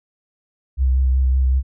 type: tone with vibrato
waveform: sine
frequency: 65.1 Hz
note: C2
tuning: 8 cents flat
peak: -13 dBFS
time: 0.77-1.63 s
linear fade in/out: 50 ms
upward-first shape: sine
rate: 5.3 Hz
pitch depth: 23 cents each way
effects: none